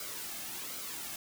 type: noise with flanger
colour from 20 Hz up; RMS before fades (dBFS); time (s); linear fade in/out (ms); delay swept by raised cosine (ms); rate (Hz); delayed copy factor
white; -41; 0-1.16; 2; 1.1 to 2.1; 1.3; -0.55
effects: none